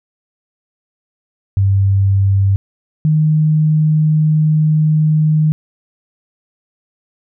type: tone pair in turn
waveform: sine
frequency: 98 / 154.62 Hz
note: G2 / D#3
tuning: 0 / -11 cents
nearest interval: minor sixth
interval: 789 cents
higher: second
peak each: -9 dBFS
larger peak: neither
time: 1.57-2.56 / 3.05-5.52 s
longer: second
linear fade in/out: 0 ms
effects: none